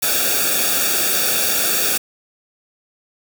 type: noise with comb filter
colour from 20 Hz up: white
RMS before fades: -18 dBFS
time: 0.02-1.98 s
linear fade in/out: 10 ms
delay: 0.98 ms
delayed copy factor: -0.9
effects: none